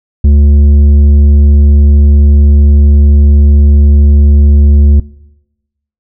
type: tone with tanh clipping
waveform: sine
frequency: 72.2 Hz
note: D2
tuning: 29 cents flat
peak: -3 dBFS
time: 0.24-5 s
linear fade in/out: 5 ms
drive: 8 dB
effects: noise-tail reverb RT60 1.0 s tail -22 dB re dry